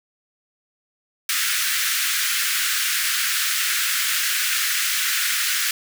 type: high-pass noise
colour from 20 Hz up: pink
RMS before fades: -22 dBFS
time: 1.29-5.71 s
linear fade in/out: 2 ms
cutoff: 1400 Hz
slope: 48 dB/octave
effects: none